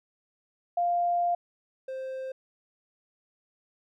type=tone pair in turn; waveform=sine / triangle; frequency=698.5 / 524.8 Hz; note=F5 / C5; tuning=0 / +5 cents; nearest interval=perfect fourth; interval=495 cents; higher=first; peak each=-23 / -31 dBFS; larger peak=first; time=0.77-1.35 / 1.88-2.32 s; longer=first; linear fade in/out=5 ms; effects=none

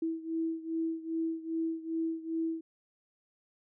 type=beating tone pair; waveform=sine; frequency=325.3 / 327.8 Hz; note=E4 / E4; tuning=-23 / -10 cents; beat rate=2.5 Hz; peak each=-33 / -36 dBFS; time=0.02-2.61 s; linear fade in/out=5 ms; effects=none

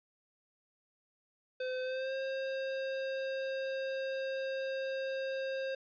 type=tone with pitch glide; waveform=square; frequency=512 to 533.4 Hz; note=C5 to C5; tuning=-38 to +33 cents; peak=-35 dBFS; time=1.6-5.75 s; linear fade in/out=5 ms; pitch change=+71 cents; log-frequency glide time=1.83-2.14 s; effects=resampled to 11025 Hz + 11-bit

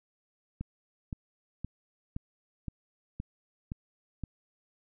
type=click train; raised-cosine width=5 ms; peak=-23 dBFS; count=8; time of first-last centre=0.61-4.237 s; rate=1.93 Hz; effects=none

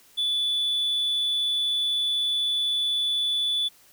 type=tone; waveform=triangle; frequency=3464 Hz; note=A7; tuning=28 cents flat; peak=-20 dBFS; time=0.17-3.69 s; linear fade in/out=20 ms; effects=tanh soft clip ceiling -17 dBFS + white hiss -56 dBFS RMS until 3.92 s

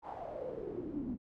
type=noise with band-pass filter sweep; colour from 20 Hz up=brown; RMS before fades=-41 dBFS; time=0.02-1.18 s; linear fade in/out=50 ms; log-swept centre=890 to 220 Hz; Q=6.3; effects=none

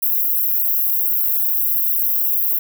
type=high-pass noise; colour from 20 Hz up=white; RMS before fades=-18 dBFS; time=0.02-2.59 s; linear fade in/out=10 ms; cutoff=12000 Hz; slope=96 dB/octave; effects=none

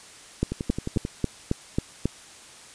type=two click trains; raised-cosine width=3 ms; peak=-15 / -9 dBFS; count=7 / 7; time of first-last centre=0.52-1.051 / 0.43-2.056 s; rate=11.3 / 3.69 Hz; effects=white hiss -47 dBFS RMS until 2.74 s + resampled to 22050 Hz

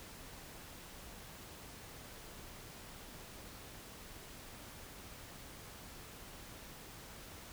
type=silence; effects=pink hiss -52 dBFS RMS until 7.52 s

